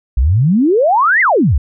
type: exponential two-way sweep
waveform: sine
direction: up then down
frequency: 55 to 2119 to 55 Hz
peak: -8 dBFS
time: 0.17-1.58 s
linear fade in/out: 5 ms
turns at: 1.21 s
effects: none